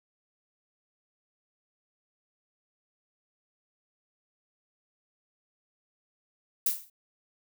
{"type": "noise with exponential decay", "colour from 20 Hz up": "violet", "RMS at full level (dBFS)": -22, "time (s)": [6.66, 6.9], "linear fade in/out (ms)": 5, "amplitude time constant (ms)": 51, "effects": []}